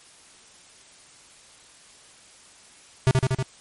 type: tone with echo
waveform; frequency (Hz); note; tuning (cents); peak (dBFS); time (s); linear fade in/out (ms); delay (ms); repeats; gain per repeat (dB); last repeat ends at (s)
square; 130.81; C3; 0; -15; 3.07-3.11; 0; 79; 4; -2; 3.426
effects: white hiss -51 dBFS RMS until 3.6 s + MP3 48 kbps